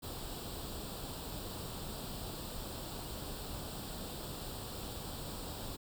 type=noise with comb filter; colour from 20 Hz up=pink; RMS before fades=-43 dBFS; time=0.02-5.77 s; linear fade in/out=20 ms; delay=0.24 ms; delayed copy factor=+0.7; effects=none